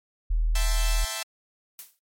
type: tone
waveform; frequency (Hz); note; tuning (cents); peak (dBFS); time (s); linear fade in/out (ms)
sine; 40.02; D#1; +50; -20; 0.3-1.05; 10
type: chord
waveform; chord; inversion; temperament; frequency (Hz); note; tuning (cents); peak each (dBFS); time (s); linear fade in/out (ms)
5% pulse; A minor seventh; second; equal; 659.3 / 784 / 880 / 1046.5; E5 / G5 / A5 / C6; 0 / 0 / 0 / 0; -22 / -26 / -23 / -25; 0.55-1.23; 5
type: noise with exponential decay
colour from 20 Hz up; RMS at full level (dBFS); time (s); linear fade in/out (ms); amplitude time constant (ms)
blue; -36; 1.79-1.99; 0; 43
effects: MP3 64 kbps